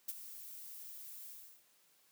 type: noise with ADSR envelope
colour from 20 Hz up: violet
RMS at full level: -37 dBFS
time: 0.08-1.64 s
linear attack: 10 ms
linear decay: 31 ms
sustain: -13 dB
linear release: 360 ms
effects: white hiss -70 dBFS RMS until 2.11 s + high-pass 150 Hz 12 dB/octave